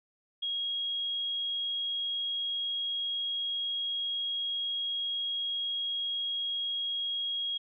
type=tone; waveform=sine; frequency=3286 Hz; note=G#7; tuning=19 cents flat; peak=-30 dBFS; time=0.42-7.58 s; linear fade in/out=10 ms; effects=none